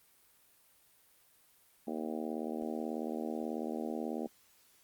harmonic tone, 78.3 Hz, D#2, 11 cents sharp, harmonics 3 / 4 / 5 / 6 / 7 / 8 / 9 / 10, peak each -39 / -41 / -43 / -45 / -46 / -47 / -48 / -49 dBFS, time 1.87-4.27 s, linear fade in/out 5 ms, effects white hiss -66 dBFS RMS until 4.83 s + Opus 32 kbps

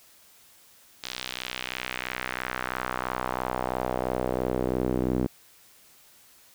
sawtooth tone with band-pass filter sweep, 63 Hz, B1, 35 cents sharp, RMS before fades -30 dBFS, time 1.03-5.27 s, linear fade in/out 10 ms, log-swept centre 4200 to 290 Hz, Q 1.6, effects white hiss -56 dBFS RMS until 6.54 s

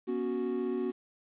triangle chord, B suspended second, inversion none, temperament equal with one note detuned, 242.1 / 277.2 / 370 Hz, B3 / C#4 / F#4, -34 / 0 / 0 cents, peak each -33 / -35 / -30 dBFS, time 0.07-0.92 s, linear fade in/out 20 ms, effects resampled to 8000 Hz + 10-bit

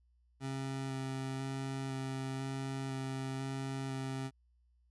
25% pulse tone with vibrato, 133.9 Hz, C3, 40 cents sharp, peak -33 dBFS, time 0.4-4.31 s, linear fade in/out 50 ms, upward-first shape square, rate 1 Hz, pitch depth 9 cents each way, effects added 60 Hz sine -67 dBFS peak until 4.9 s + resampled to 24000 Hz

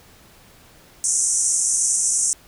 white band-pass noise, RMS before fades -20 dBFS, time 1.04-2.33 s, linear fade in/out 0 ms, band 5800 to 9600 Hz, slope 96 dB/octave, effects pink hiss -50 dBFS RMS until 2.47 s

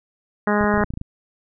harmonic tone, 207.7 Hz, G#3, in tune, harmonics 1 / 2 / 3 / 4 / 5 / 6 / 7 / 8 / 9, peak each -20 / -23 / -25 / -26 / -27 / -28 / -28 / -29 / -30 dBFS, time 0.47-0.84 s, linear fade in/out 2 ms
clicks, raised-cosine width 5 ms, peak -17 dBFS, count 10, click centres 0.61 / 0.641 / 0.741 / 0.777 / 0.81 / 0.843 / 0.905 / 0.938 / 0.974 / 1.014 s
effects none

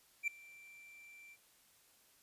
triangle tone with ADSR envelope, 2349 Hz, D7, in tune, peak -29 dBFS, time 0.23-1.37 s, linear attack 46 ms, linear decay 5 ms, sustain -24 dB, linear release 47 ms, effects white hiss -68 dBFS RMS until 2.22 s + resampled to 32000 Hz

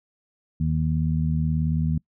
harmonic tone, 78.6 Hz, D#2, 18 cents sharp, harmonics 1 / 2 / 3, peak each -26 / -22 / -29 dBFS, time 0.6-1.98 s, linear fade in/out 5 ms, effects noise-tail reverb RT60 0.1 s tail -25 dB re dry

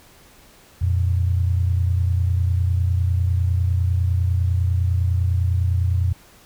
sine tone pair together, 87.31 / 117.25 Hz, F2 / A#2, 0 / +11 cents, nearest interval perfect fourth, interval 511 cents, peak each -17 / -24 dBFS, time 0.81-6.13 s, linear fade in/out 10 ms, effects pink hiss -50 dBFS RMS until 6.45 s

